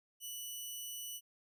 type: tone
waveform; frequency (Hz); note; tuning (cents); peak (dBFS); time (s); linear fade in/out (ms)
10% pulse; 2960; F#7; 0; -34; 0.2-1.21; 50
effects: none